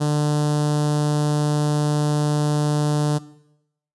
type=tone with notch filter; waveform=sawtooth; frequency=148.8 Hz; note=D3; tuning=23 cents sharp; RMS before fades=-20 dBFS; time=0-3.19 s; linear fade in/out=20 ms; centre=2200 Hz; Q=0.74; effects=noise-tail reverb RT60 0.8 s tail -18 dB re dry + resampled to 24000 Hz